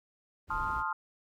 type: noise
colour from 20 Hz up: brown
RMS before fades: -42 dBFS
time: 0.47-0.84 s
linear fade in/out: 50 ms
type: chord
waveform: sine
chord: F dominant seventh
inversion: first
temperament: equal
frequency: 880 / 1046.5 / 1244.5 / 1396.9 Hz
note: A5 / C6 / Eb6 / F6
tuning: 0 / 0 / 0 / 0 cents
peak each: -36 dBFS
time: 0.5-0.93 s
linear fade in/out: 5 ms
effects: none